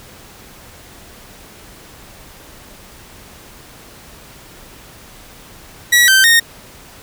sawtooth tone with pitch steps, 1930 / 1552 / 1850 Hz, B6 / G6 / A#6, -40 / -18 / -14 cents, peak -4 dBFS, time 5.92-6.4 s, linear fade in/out 10 ms, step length 160 ms, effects pink hiss -40 dBFS RMS until 7.02 s

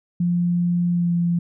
sine tone with pitch glide, 174.61 to 172.11 Hz, F3 to F3, 0 to -25 cents, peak -17 dBFS, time 0.2-1.39 s, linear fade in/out 5 ms, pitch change -25 cents, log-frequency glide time 0.91-1.13 s, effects none

